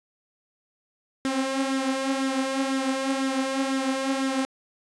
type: tone with flanger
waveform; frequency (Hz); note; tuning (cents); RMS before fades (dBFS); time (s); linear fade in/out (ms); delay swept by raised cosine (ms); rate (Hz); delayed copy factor
sawtooth; 267.4; C4; +38; -26; 1.25-4.45; 0; 0.55 to 5.75; 2; +0.55
effects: resampled to 22050 Hz